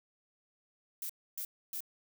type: noise bursts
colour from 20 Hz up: violet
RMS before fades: -39 dBFS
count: 3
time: 1.02-1.805 s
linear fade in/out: 2 ms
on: 75 ms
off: 280 ms
effects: none